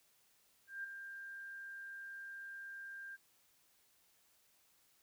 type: tone with ADSR envelope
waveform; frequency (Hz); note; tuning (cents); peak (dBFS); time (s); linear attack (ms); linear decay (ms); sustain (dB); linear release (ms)
sine; 1592; G6; +26; -39; 0.67-3.17; 170; 8; -7; 27
effects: white hiss -72 dBFS RMS until 5.02 s